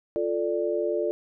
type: chord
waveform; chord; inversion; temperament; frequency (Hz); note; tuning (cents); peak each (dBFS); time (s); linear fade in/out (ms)
sine; D minor; first; equal; 349.2 / 440 / 587.3; F4 / A4 / D5; 0 / 0 / 0; -28; 0.16-1.11; 0
effects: none